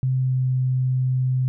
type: tone with pitch glide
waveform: sine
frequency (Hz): 130 to 128.58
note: C3 to C3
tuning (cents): -11 to -30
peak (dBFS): -18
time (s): 0.03-1.48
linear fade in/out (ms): 0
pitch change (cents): -19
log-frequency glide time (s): 0.13-0.47
effects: none